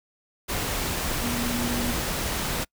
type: tone in noise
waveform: sine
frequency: 240.4 Hz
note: B3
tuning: 46 cents flat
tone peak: -28 dBFS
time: 1.22-1.93 s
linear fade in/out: 20 ms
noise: pink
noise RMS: -28 dBFS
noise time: 0.48-2.65 s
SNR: -3 dB
effects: noise-tail reverb RT60 0.1 s tail -26 dB re dry